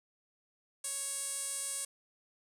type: tone with band-pass filter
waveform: sawtooth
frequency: 554.4 Hz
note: C#5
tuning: in tune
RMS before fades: -38 dBFS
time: 0.84-1.85 s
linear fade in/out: 5 ms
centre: 8800 Hz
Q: 5
effects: none